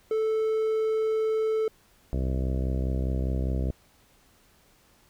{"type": "tone", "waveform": "triangle", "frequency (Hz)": 438.8, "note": "A4", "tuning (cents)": -5, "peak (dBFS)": -21, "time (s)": [0.11, 1.68], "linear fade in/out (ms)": 2}
{"type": "harmonic tone", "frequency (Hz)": 64.9, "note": "C2", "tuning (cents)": -13, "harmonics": [1, 2, 3, 4, 5, 6, 7, 8, 9, 10], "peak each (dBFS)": [-26, -32, -36, -38, -40, -42, -43, -44, -45, -46], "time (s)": [2.13, 3.71], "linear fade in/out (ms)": 0}
{"effects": ["pink hiss -61 dBFS RMS until 5.09 s"]}